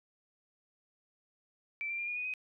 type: tone with pitch steps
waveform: sine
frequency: 2330 / 2365 / 2401 / 2437 / 2474 / 2512 Hz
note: D7 / D7 / D7 / D#7 / D#7 / D#7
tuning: -14 / +12 / +38 / -37 / -10 / +16 cents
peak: -34 dBFS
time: 1.81-2.338 s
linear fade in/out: 0 ms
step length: 88 ms
effects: none